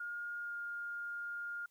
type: tone with pitch glide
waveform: sine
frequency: 1421 to 1412.8 Hz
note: F6 to F6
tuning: +30 to +20 cents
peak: -39 dBFS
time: 0-1.66 s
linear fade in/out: 5 ms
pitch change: -10 cents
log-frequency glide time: 0.4-0.54 s
effects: white hiss -75 dBFS RMS until 1.7 s